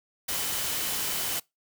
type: tone in noise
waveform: sine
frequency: 3031 Hz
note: F#7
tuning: 41 cents sharp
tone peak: -41 dBFS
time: 0.28-1.4 s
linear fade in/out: 10 ms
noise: white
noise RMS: -30 dBFS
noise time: 0.28-1.4 s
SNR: -14 dB
effects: noise-tail reverb RT60 0.2 s tail -24 dB re dry

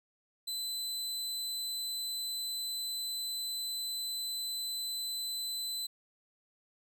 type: tone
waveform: sawtooth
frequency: 4025 Hz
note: B7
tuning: 32 cents sharp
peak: -32 dBFS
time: 0.47-5.87 s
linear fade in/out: 10 ms
effects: none

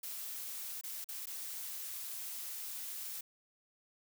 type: noise with dropouts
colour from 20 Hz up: blue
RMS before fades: -43 dBFS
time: 0.03-3.21 s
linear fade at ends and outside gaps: 5 ms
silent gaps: 0.812-0.836 / 1.044-1.087 / 1.258-1.269 s
effects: none

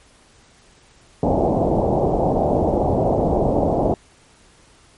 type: low-pass noise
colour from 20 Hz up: white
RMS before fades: -18 dBFS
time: 1.23-3.94 s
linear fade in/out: 2 ms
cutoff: 790 Hz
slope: 48 dB/octave
effects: pink hiss -52 dBFS RMS until 4.97 s + MP3 48 kbps

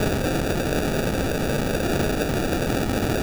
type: noise with sample-and-hold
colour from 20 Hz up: white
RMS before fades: -23 dBFS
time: 0-3.22 s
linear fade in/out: 2 ms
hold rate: 1050 Hz
effects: none

